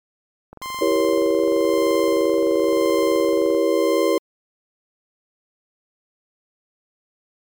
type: click train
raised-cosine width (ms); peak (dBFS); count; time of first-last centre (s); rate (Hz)
1; -25; 71; 0.53-3.547; 23.2
type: tone with tremolo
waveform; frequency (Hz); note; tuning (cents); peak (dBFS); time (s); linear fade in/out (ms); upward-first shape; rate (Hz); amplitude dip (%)
sawtooth; 1046.5; C6; 0; -22; 0.62-4.18; 0; sine; 0.95; 60
type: chord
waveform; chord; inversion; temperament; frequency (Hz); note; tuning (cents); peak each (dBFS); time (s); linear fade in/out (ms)
sine; E diminished seventh; none; equal with one note detuned; 329.6 / 392 / 474.9 / 554.4; E4 / G4 / Bb4 / Db5; 0 / 0 / +32 / 0; -21; 0.81-4.18; 5
effects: MP3 96 kbps